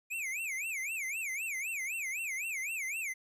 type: tone with vibrato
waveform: square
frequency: 2360 Hz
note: D7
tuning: 8 cents sharp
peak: -35 dBFS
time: 0.1-3.14 s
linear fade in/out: 20 ms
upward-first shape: sine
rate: 3.9 Hz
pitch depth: 250 cents each way
effects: resampled to 32000 Hz + 12-bit